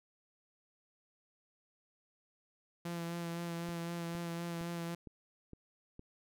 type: tone with vibrato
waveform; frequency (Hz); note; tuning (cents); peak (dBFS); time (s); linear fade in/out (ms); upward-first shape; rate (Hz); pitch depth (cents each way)
sawtooth; 170; F3; -46; -34; 2.85-4.95; 5; sine; 3.9; 19
type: click train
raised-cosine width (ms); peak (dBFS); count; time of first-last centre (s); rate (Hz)
3; -36; 6; 3.69-5.994; 2.17
effects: none